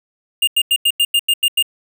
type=tone bursts; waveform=square; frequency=2821 Hz; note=F7; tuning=17 cents sharp; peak=-12 dBFS; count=9; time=0.42-1.626 s; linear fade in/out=5 ms; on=54 ms; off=90 ms; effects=none